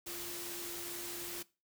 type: tone in noise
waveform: sine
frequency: 346.6 Hz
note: F4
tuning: 13 cents flat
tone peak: -48 dBFS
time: 0.06-1.43 s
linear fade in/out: 10 ms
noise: white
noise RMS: -43 dBFS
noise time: 0.06-1.43 s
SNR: -8 dB
effects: noise-tail reverb RT60 0.3 s tail -21 dB re dry